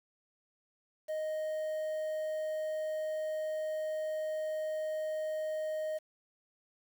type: tone with quantisation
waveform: triangle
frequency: 622.3 Hz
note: D#5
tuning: in tune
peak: -31 dBFS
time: 1.08-5.99 s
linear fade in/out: 20 ms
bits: 9
effects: none